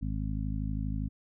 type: harmonic tone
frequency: 52.5 Hz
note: G#1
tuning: 19 cents sharp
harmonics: 1 / 2 / 3 / 4 / 5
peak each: -33 / -36 / -38 / -39 / -40 dBFS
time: 0.01-1.09 s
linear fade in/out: 20 ms
effects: none